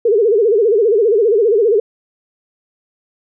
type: tone with vibrato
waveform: sine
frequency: 434.1 Hz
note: A4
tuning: 23 cents flat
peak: -9 dBFS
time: 0.05-1.8 s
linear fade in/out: 5 ms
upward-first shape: sine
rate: 15 Hz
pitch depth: 170 cents each way
effects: none